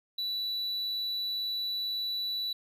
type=tone; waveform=triangle; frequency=3951 Hz; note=B7; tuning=in tune; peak=-29 dBFS; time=0.18-2.53 s; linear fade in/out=5 ms; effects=none